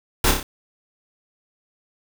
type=noise with echo; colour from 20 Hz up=pink; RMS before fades=-18 dBFS; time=0.24-0.31 s; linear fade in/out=2 ms; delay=30 ms; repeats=4; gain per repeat=-4 dB; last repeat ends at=0.43 s; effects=none